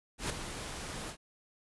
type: noise with ADSR envelope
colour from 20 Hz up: pink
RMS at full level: -32 dBFS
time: 0.18-1.17 s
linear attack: 120 ms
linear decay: 3 ms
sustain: -9 dB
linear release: 77 ms
effects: resampled to 24000 Hz